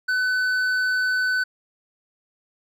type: tone with hard clipping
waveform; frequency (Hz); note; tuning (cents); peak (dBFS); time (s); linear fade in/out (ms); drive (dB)
sine; 1506; F#6; +30; -21; 0.08-1.44; 10; 6
effects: none